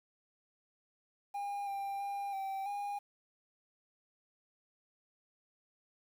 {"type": "tone with pitch steps", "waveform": "triangle", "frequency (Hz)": [808, 793, 801, 777, 813], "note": ["G#5", "G5", "G5", "G5", "G#5"], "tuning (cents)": [-48, 20, 37, -16, -37], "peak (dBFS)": -34, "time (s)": [1.34, 2.99], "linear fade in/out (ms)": 10, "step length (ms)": 330, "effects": ["10-bit"]}